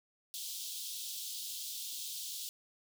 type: high-pass noise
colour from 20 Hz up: pink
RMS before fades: -42 dBFS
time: 0.34-2.49 s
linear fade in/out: 0 ms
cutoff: 3200 Hz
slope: 48 dB/octave
effects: none